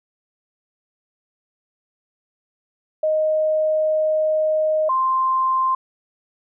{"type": "tone pair in turn", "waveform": "sine", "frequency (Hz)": [622.3, 1046.6], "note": ["D#5", "C6"], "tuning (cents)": [0, 0], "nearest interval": "major sixth", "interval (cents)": 900, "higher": "second", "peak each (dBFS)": -16, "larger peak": "neither", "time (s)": [[3.03, 4.89], [4.89, 5.75]], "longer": "first", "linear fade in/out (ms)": 5, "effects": []}